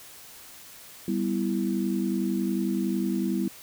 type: chord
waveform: sine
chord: E minor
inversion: first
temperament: equal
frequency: 196 / 246.9 / 329.6 Hz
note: G3 / B3 / E4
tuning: 0 / 0 / 0 cents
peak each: -27 / -30 / -29 dBFS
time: 1.08-3.48 s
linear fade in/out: 2 ms
effects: white hiss -47 dBFS RMS until 3.62 s